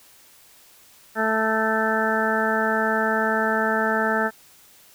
harmonic tone, 220.2 Hz, A3, 2 cents sharp, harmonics 1 / 2 / 3 / 4 / 6 / 7 / 8, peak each -27 / -27 / -27 / -27 / -27 / -27 / -27 dBFS, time 1.15-4.31 s, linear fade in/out 50 ms, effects white hiss -52 dBFS RMS until 4.94 s

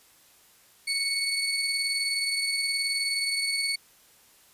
35% pulse tone pair together, 2217 / 4453 Hz, C#7 / C#8, 0 / +7 cents, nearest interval octave, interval 1207 cents, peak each -27 dBFS, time 0.87-3.76 s, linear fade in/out 10 ms, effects white hiss -58 dBFS RMS until 4.53 s + resampled to 32000 Hz

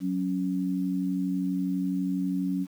sine tone pair together, 185 / 277.2 Hz, F#3 / C#4, 0 / 0 cents, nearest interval perfect fifth, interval 700 cents, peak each -28 / -28 dBFS, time 0-2.67 s, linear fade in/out 50 ms, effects 9-bit

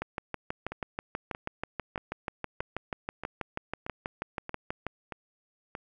two click trains, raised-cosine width 0.5 ms, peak -17 / -22 dBFS, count 31 / 9, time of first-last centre 0.02-4.867 / 0.72-5.751 s, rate 6.19 / 1.59 Hz, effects none

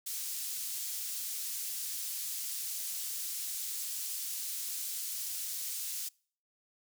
pink high-pass noise, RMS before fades -38 dBFS, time 0.06-6.09 s, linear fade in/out 10 ms, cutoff 6300 Hz, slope 12 dB/octave, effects noise-tail reverb RT60 0.5 s tail -26 dB re dry

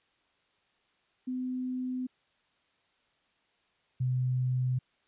sine tone pair in turn, 254.2 / 127.1 Hz, C4 / C3, -50 / -50 cents, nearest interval octave, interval 1200 cents, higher first, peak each -31 / -26 dBFS, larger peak second, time 1.27-2.07 / 4-4.79 s, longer first, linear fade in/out 10 ms, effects white hiss -71 dBFS RMS until 5.07 s + resampled to 8000 Hz

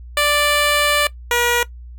10% pulse tone pair in turn, 587.3 / 479.5 Hz, D5 / A#4, 0 / +49 cents, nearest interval major third, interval 351 cents, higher first, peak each -6 dBFS, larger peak neither, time 0.17-1.07 / 1.31-1.63 s, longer first, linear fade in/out 2 ms, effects noise-tail reverb RT60 0.1 s tail -18 dB re dry + added 60 Hz sine -33 dBFS peak until 1.98 s

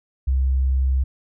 sine tone, 65.8 Hz, C2, 10 cents sharp, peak -16 dBFS, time 0.27-1.04 s, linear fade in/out 10 ms, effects none

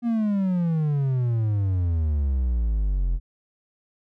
triangle exponential sweep, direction down, 240.7 to 41.35 Hz, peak -18 dBFS, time 0.02-3.2 s, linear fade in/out 50 ms, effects none

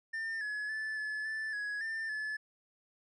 triangle tone with pitch steps, 1801 / 1698 / 1746 / 1721 / 1756 / 1674 / 1791 / 1725 Hz, A6 / G#6 / A6 / A6 / A6 / G#6 / A6 / A6, +40 / +38 / -14 / -39 / -4 / +13 / +30 / -35 cents, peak -33 dBFS, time 0.13-2.37 s, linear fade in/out 10 ms, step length 280 ms, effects resampled to 22050 Hz

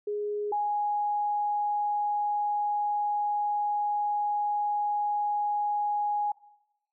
sine tone pair in turn, 415.3 / 829.1 Hz, G#4 / G#5, 0 / -3 cents, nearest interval octave, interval 1197 cents, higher second, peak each -28 / -25 dBFS, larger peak second, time 0.07-0.52 / 0.52-6.32 s, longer second, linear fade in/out 5 ms, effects noise-tail reverb RT60 1.0 s tail -20 dB re dry

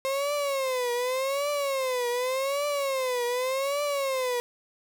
35% pulse tone with vibrato, 530 Hz, C5, 22 cents sharp, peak -24 dBFS, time 0.05-4.4 s, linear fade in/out 0 ms, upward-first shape triangle, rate 0.86 Hz, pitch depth 180 cents each way, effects none

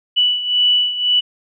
sine beating tone pair, 2960 / 2961.9 Hz, F#7 / F#7, 0 / +1 cents, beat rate 1.9 Hz, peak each -14 / -19 dBFS, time 0.16-1.21 s, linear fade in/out 20 ms, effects none

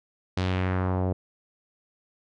sawtooth tone with low-pass filter sweep, 92.5 Hz, F#2, in tune, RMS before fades -26 dBFS, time 0.37-1.13 s, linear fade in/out 5 ms, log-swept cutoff 4700 to 570 Hz, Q 1.6, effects none

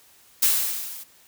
blue noise with level ramp, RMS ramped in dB -17 to -40 dBFS, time 0.42-1.04 s, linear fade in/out 10 ms, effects white hiss -55 dBFS RMS until 1.27 s

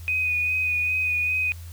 sine tone with vibrato, 2489 Hz, D#7, in tune, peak -21 dBFS, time 0.08-1.52 s, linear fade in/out 0 ms, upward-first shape sine, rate 2.5 Hz, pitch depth 20 cents each way, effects added 84 Hz sine -36 dBFS peak until 1.72 s + white hiss -50 dBFS RMS until 1.72 s

